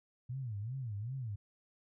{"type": "tone with vibrato", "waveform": "sine", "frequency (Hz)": 116.54, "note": "A#2", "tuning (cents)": 0, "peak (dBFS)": -37, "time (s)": [0.29, 1.36], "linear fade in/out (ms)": 10, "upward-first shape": "sine", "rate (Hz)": 2.6, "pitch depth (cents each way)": 260, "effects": []}